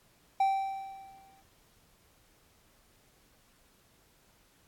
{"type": "tone with exponential decay", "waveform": "triangle", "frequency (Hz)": 778, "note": "G5", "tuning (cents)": -13, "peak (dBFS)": -20, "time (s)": [0.4, 1.42], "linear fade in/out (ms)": 5, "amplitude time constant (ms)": 220, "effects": ["pink hiss -65 dBFS RMS until 4.67 s", "AAC 64 kbps"]}